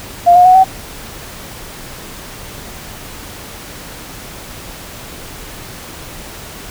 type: tone with pitch steps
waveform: sine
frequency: 698.5 / 718.1 / 738.3 / 759.1 Hz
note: F5 / F5 / F#5 / F#5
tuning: 0 / +48 / -4 / +44 cents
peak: -3 dBFS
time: 0.26-0.644 s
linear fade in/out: 20 ms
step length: 96 ms
effects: pink hiss -31 dBFS RMS until 6.7 s